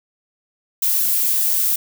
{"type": "noise", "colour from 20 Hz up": "violet", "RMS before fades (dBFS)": -18, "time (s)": [0.82, 1.76], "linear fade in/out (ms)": 5, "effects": []}